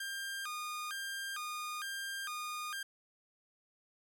sawtooth tone with vibrato, 1396.9 Hz, F6, in tune, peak -35 dBFS, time 0-2.83 s, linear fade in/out 5 ms, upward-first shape square, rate 1.1 Hz, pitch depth 230 cents each way, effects none

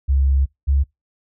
sine tone pair in turn, 68.1 / 69.33 Hz, C#2 / C#2, -30 / +1 cents, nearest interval unison, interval 31 cents, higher second, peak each -13 dBFS, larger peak neither, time 0.08-0.46 / 0.67-0.84 s, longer first, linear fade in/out 20 ms, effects noise-tail reverb RT60 0.2 s tail -26 dB re dry

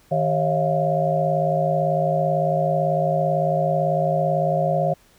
sine tone cluster, 157 / 393.7 / 548 / 641 / 699 Hz, D#3 / G4 / C#5 / E5 / F5, +16 / +8 / -20 / -49 / +1 cents, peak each -23 / -32 / -23 / -25 / -23 dBFS, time 0.11-4.94 s, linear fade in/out 10 ms, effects pink hiss -56 dBFS RMS until 5.18 s

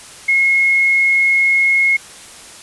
sine tone, 2165 Hz, C#7, 41 cents flat, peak -10 dBFS, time 0.28-1.97 s, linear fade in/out 10 ms, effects white hiss -37 dBFS RMS until 2.62 s + resampled to 24000 Hz

